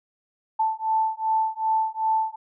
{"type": "beating tone pair", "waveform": "sine", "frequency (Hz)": [880, 882.6], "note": ["A5", "A5"], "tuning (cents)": [0, 5], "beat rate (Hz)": 2.6, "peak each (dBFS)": -24, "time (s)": [0.59, 2.36], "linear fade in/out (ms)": 10, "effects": []}